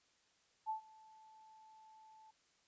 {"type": "tone with ADSR envelope", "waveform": "sine", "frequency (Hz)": 874, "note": "A5", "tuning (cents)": -12, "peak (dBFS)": -35, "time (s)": [0.66, 2.31], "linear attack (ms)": 36, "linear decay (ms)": 110, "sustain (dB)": -24, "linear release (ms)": 7, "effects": ["white hiss -74 dBFS RMS until 2.67 s", "resampled to 16000 Hz"]}